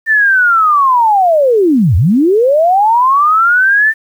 sine linear two-way sweep, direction down then up, 1800 to 76.1 to 1800 Hz, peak -6 dBFS, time 0.06-3.94 s, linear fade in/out 50 ms, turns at 1.96 s, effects 7-bit

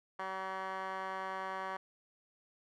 15% pulse tone with band-pass filter, 190 Hz, F#3, 46 cents sharp, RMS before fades -40 dBFS, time 0.19-1.77 s, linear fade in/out 5 ms, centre 1200 Hz, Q 7.3, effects none

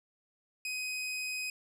sawtooth tone, 2512 Hz, D#7, 16 cents sharp, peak -31 dBFS, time 0.65-1.5 s, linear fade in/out 2 ms, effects low-pass 12000 Hz 12 dB/octave

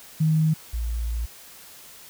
sine tone pair in turn, 157.3 / 57.48 Hz, D#3 / A#1, +19 / -24 cents, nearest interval octave + perfect fourth, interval 1743 cents, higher first, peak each -17 / -24 dBFS, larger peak first, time 0.2-0.54 / 0.73-1.26 s, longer second, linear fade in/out 10 ms, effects white hiss -46 dBFS RMS until 2.09 s

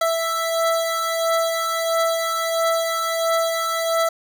25% pulse beating tone pair, 660 / 661.5 Hz, E5 / E5, +2 / +6 cents, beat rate 1.5 Hz, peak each -17 / -21 dBFS, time 0.01-4.09 s, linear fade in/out 5 ms, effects none

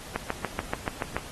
click train, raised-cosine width 0.5 ms, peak -12 dBFS, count 8, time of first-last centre 0.16-1.166 s, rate 6.96 Hz, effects pink hiss -43 dBFS RMS until 1.31 s + AAC 32 kbps

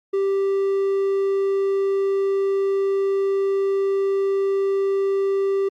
triangle tone, 392 Hz, G4, in tune, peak -16 dBFS, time 0.13-5.69 s, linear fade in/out 10 ms, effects Opus 48 kbps

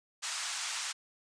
white band-pass noise, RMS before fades -37 dBFS, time 0.22-0.93 s, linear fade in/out 20 ms, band 890 to 8200 Hz, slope 24 dB/octave, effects resampled to 22050 Hz

